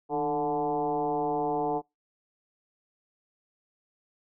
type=tone with frequency modulation; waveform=sine; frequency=587.3 Hz; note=D5; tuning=in tune; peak=-25 dBFS; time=0.09-1.82 s; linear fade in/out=50 ms; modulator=143 Hz; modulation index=2.1; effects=noise-tail reverb RT60 0.2 s tail -26 dB re dry